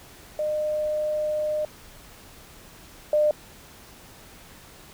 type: tone pair in turn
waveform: sine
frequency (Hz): 608 / 601.7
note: D#5 / D5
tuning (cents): -40 / +42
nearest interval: unison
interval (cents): 18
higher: first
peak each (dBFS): -23 / -17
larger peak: second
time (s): 0.39-1.65 / 3.13-3.31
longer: first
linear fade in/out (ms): 2
effects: pink hiss -48 dBFS RMS until 4.93 s